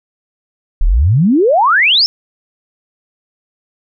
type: exponential sweep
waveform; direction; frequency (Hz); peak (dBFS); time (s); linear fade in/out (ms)
sine; up; 30.71 to 5500; -7; 0.81-2.06; 0
effects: none